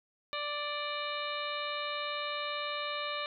harmonic tone with a mistuned harmonic, 587.3 Hz, D5, in tune, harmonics 1 / 2 / 3 / 4 / 5 / 6 / 7, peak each -40 / -38 / -44 / -41 / -43 / -42 / -46 dBFS, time 0.33-3.26 s, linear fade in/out 0 ms, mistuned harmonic 6, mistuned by +73 cents, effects none

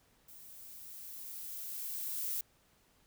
violet noise with level ramp, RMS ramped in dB -54 to -36 dBFS, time 0.28-2.41 s, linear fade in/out 5 ms, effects pink hiss -69 dBFS RMS until 3.06 s

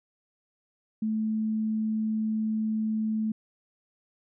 sine tone, 218.1 Hz, A3, 15 cents flat, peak -25 dBFS, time 1.02-3.32 s, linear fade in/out 5 ms, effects none

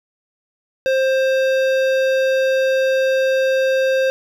triangle tone with hard clipping, 528 Hz, C5, 16 cents sharp, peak -16 dBFS, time 0.86-4.1 s, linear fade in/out 0 ms, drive 18 dB, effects none

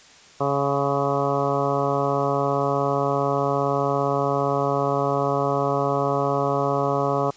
harmonic tone with a mistuned harmonic, 139.8 Hz, C#3, 15 cents sharp, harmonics 1 / 2 / 3 / 4 / 5 / 6 / 7 / 8 / 9, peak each -28 / -30 / -26 / -26 / -27 / -32 / -31 / -29 / -32 dBFS, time 0.4-7.31 s, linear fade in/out 10 ms, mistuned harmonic 7, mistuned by +43 cents, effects white hiss -49 dBFS RMS until 7.36 s + resampled to 16000 Hz

